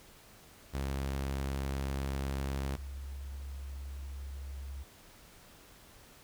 sawtooth / sine tone pair in turn, 68 / 68.38 Hz, C#2 / C#2, -33 / -23 cents, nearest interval unison, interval 10 cents, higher second, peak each -29 / -39 dBFS, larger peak first, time 0.73-2.77 / 2.77-4.84 s, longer second, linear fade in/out 20 ms, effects pink hiss -57 dBFS RMS until 6.23 s

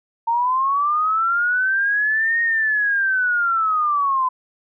sine linear two-way sweep, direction up then down, 911 to 1864.7 to 1011 Hz, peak -16 dBFS, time 0.27-4.29 s, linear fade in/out 10 ms, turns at 2.41 s, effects none

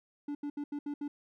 triangle tone bursts at uneven times, 290.1 Hz, D4, 21 cents flat, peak -32 dBFS, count 6, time 0.28-0.35 / 0.43-0.5 / 0.57-0.64 / 0.72-0.79 / 0.86-0.94 / 1.01-1.08 s, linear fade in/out 5 ms, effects none

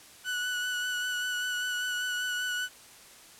30% pulse tone with vibrato, 1480 Hz, F#6, in tune, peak -27 dBFS, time 0.24-2.69 s, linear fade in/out 50 ms, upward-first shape sine, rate 5.1 Hz, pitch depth 18 cents each way, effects white hiss -52 dBFS RMS until 3.39 s + low-pass 11000 Hz 12 dB/octave

